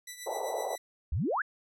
5% pulse tone with tremolo, 1975.5 Hz, B6, in tune, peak -27 dBFS, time 0.07-0.78 s, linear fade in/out 5 ms, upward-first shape triangle, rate 7.9 Hz, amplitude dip 70%
pink band-pass noise, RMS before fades -34 dBFS, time 0.26-0.76 s, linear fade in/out 10 ms, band 450 to 880 Hz, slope 48 dB/octave
sine exponential sweep, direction up, 59.7 to 1792 Hz, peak -27 dBFS, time 1.12-1.42 s, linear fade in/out 5 ms
effects low-pass 11000 Hz 12 dB/octave

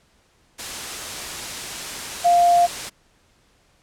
sine tone in noise, 698.5 Hz, F5, in tune, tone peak -12 dBFS, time 2.24-2.67 s, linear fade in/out 20 ms, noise white, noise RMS -30 dBFS, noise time 0.58-2.9 s, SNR +15 dB, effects pink hiss -60 dBFS RMS until 3.82 s + low-pass 9000 Hz 12 dB/octave

